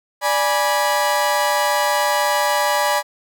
30% pulse chord, G# diminished, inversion second, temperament equal with one note detuned, 587.3 / 830.6 / 977 Hz, D5 / G#5 / B5, 0 / 0 / -19 cents, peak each -18 dBFS, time 0.21-3.03 s, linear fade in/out 50 ms, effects none

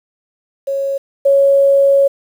sine tone pair in turn, 550 / 554.1 Hz, C#5 / C#5, -14 / -1 cents, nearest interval unison, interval 13 cents, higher second, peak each -15 / -7 dBFS, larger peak second, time 0.67-0.98 / 1.25-2.08 s, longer second, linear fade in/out 10 ms, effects 7-bit

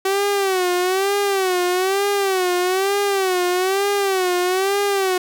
sawtooth tone with vibrato, 380.2 Hz, F#4, 47 cents sharp, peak -13 dBFS, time 0.05-5.18 s, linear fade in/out 5 ms, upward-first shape sine, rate 1.1 Hz, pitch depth 110 cents each way, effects 8-bit

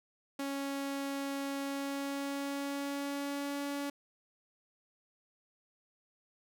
sawtooth tone with pitch glide, 277.2 to 283.5 Hz, C#4 to C#4, 0 to +39 cents, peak -31 dBFS, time 0.39-3.9 s, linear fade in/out 5 ms, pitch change +39 cents, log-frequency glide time 1.62-3.61 s, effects none

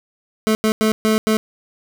25% pulse tone bursts at uneven times, 217.7 Hz, A3, 18 cents flat, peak -10 dBFS, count 5, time 0.47-0.55 / 0.64-0.72 / 0.81-0.92 / 1.05-1.18 / 1.27-1.37 s, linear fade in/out 0 ms, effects none

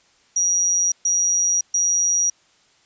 sine tone bursts, 5760 Hz, F#8, 47 cents flat, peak -16 dBFS, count 3, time 0.36-2.3 s, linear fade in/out 5 ms, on 560 ms, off 130 ms, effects white hiss -58 dBFS RMS until 2.85 s + resampled to 16000 Hz

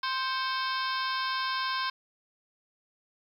harmonic tone with a mistuned harmonic, 523.3 Hz, C5, in tune, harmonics 2 / 3 / 4 / 5 / 6 / 7 / 8 / 9 / 10, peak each -31 / -34 / -42 / -43 / -41 / -40 / -41 / -43 / -40 dBFS, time 0.03-1.9 s, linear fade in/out 5 ms, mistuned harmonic 4, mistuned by +97 cents, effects 10-bit

